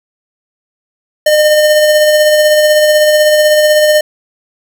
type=tone with tremolo; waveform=square; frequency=607 Hz; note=D#5; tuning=43 cents flat; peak=-5 dBFS; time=1.26-4.01 s; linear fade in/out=5 ms; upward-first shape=sine; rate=16 Hz; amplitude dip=30%; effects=none